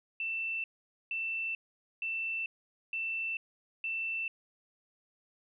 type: tone bursts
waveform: sine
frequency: 2672 Hz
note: E7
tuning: 23 cents sharp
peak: -32 dBFS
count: 5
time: 0.2-4.28 s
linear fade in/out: 2 ms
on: 440 ms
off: 470 ms
effects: none